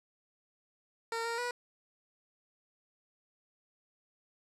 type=tone with pitch steps; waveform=15% pulse; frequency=458 / 464.3 / 487.3 Hz; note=A#4 / A#4 / B4; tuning=-31 / -7 / -23 cents; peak=-27 dBFS; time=1.12-1.51 s; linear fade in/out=2 ms; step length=130 ms; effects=low-pass 9000 Hz 12 dB/octave